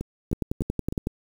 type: two click trains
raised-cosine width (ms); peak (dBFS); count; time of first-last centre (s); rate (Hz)
3; -17 / -12; 4 / 9; 0.01-0.925 / 0.33-1.071; 3.28 / 10.8
effects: 7-bit